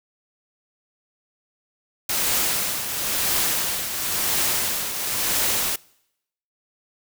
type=noise with tremolo; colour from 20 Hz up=white; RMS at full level=-21 dBFS; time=2.09-5.76 s; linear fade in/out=5 ms; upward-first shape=triangle; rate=0.97 Hz; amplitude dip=60%; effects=noise-tail reverb RT60 0.8 s tail -24 dB re dry